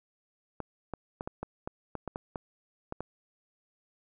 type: clicks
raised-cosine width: 1 ms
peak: -21 dBFS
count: 12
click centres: 0.603 / 0.937 / 1.209 / 1.275 / 1.43 / 1.675 / 1.953 / 2.077 / 2.159 / 2.358 / 2.924 / 3.006 s
effects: none